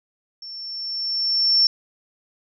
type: tone with level ramp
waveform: sine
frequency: 5420 Hz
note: E8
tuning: 47 cents sharp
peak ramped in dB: -34 to -12 dBFS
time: 0.42-1.67 s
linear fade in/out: 2 ms
effects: none